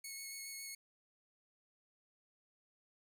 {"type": "tone with vibrato", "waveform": "10% pulse", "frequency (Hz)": 2195, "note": "C#7", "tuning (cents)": -18, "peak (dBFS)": -36, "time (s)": [0.04, 0.75], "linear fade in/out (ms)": 5, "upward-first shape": "square", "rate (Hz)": 7.2, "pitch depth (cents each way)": 10, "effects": []}